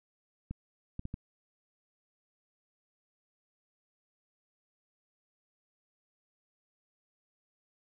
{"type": "clicks", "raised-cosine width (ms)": 5, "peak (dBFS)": -25, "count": 4, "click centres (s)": [0.51, 0.994, 1.054, 1.141], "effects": []}